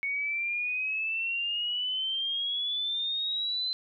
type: exponential sweep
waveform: sine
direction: up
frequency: 2217 to 4074 Hz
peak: -28 dBFS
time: 0.03-3.73 s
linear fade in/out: 0 ms
effects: none